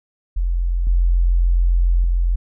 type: tone with level steps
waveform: sine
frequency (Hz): 43.54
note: F1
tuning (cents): -5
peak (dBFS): -16 / -12 / -14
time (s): 0.36-2.36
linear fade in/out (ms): 10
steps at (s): 0.87 / 2.04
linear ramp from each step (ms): 2
effects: none